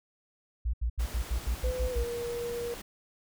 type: tone bursts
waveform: sine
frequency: 58.27 Hz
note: A#1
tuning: in tune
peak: -26 dBFS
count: 9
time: 0.65-2.04 s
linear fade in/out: 10 ms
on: 86 ms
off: 77 ms
type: noise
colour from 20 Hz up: pink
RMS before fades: -43 dBFS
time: 0.99-2.82 s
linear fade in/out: 10 ms
type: tone with pitch glide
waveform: sine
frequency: 506 to 474.8 Hz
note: B4 to A#4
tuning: +42 to +32 cents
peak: -32 dBFS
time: 1.64-2.74 s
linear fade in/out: 0 ms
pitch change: -110 cents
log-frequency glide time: 1.91-1.97 s
effects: none